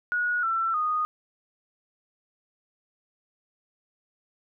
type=tone with pitch steps; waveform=sine; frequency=1454 / 1341 / 1236.9 Hz; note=F#6 / E6 / D#6; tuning=-31 / +29 / -11 cents; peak=-23 dBFS; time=0.12-1.05 s; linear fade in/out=0 ms; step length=310 ms; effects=none